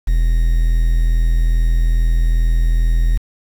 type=tone with quantisation; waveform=triangle; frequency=41.2 Hz; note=E1; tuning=in tune; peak=-9 dBFS; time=0.07-3.18 s; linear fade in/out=10 ms; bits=6; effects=none